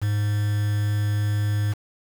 triangle tone with quantisation, 103.83 Hz, G#2, in tune, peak -18 dBFS, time 0.01-1.74 s, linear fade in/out 20 ms, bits 6, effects none

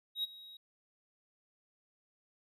triangle tone with ADSR envelope, 3804 Hz, A#7, 34 cents sharp, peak -29 dBFS, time 0.15-0.57 s, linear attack 86 ms, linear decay 21 ms, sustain -19 dB, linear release 4 ms, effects none

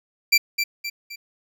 25% pulse tone with echo, 2349 Hz, D7, in tune, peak -9 dBFS, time 0.32-0.38 s, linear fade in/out 10 ms, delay 260 ms, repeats 3, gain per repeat -7 dB, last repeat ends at 1.16 s, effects none

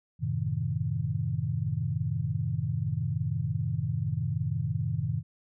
sine chord, F# diminished seventh, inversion none, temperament equal with one note detuned, 92.5 / 110 / 130.81 / 156.65 Hz, F#2 / A2 / C3 / Eb3, 0 / 0 / 0 / +12 cents, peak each -35 / -32 / -32 / -32 dBFS, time 0.19-5.23 s, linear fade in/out 50 ms, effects none

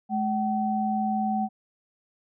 sine tone pair together, 213.3 / 760.8 Hz, G#3 / F#5, +46 / +48 cents, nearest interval octave + minor seventh, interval 2202 cents, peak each -26 dBFS, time 0.09-1.49 s, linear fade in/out 50 ms, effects none

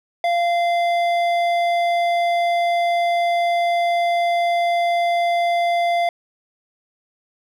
triangle tone with hard clipping, 691 Hz, F5, 19 cents flat, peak -18 dBFS, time 0.24-6.09 s, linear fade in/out 2 ms, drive 14 dB, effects none

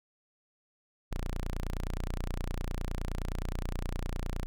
sawtooth tone, 29.66 Hz, A#0, 31 cents sharp, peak -28 dBFS, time 1.11-4.46 s, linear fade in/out 0 ms, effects none

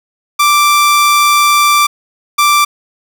sawtooth tone bursts at uneven times, 1174.7 Hz, D6, in tune, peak -3 dBFS, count 2, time 0.39-1.87 / 2.38-2.65 s, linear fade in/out 10 ms, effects none

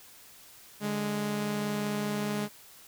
sawtooth tone pair together, 146.75 / 207.7 Hz, D3 / G#3, -1 / 0 cents, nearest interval tritone, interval 601 cents, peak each -34 / -26 dBFS, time 0.8-2.49 s, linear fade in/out 50 ms, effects white hiss -53 dBFS RMS until 2.87 s

